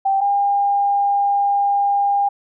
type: tone pair in turn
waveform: sine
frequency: 781 / 804.8 Hz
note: G5 / G5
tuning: -7 / +45 cents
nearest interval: minor second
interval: 52 cents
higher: second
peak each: -14 dBFS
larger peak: neither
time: 0.05-0.21 / 0.21-2.29 s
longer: second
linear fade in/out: 10 ms
effects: none